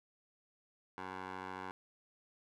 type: tone with band-pass filter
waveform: 15% pulse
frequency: 93.5 Hz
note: F#2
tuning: 19 cents sharp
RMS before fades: -45 dBFS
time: 0.98-1.71 s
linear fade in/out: 0 ms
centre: 1100 Hz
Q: 1.4
effects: none